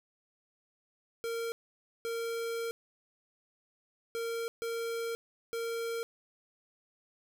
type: tone bursts at uneven times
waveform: square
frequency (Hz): 461.4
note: A#4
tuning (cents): -18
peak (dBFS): -34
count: 5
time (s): 1.24-1.52 / 2.05-2.71 / 4.15-4.48 / 4.62-5.15 / 5.53-6.03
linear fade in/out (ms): 0
effects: none